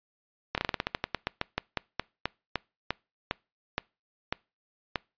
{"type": "slowing click train", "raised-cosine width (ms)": 0.3, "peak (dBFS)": -11, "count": 23, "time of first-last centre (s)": [0.55, 4.958], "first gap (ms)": 28, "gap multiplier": 1.16, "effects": ["noise-tail reverb RT60 0.3 s tail -25 dB re dry", "resampled to 11025 Hz"]}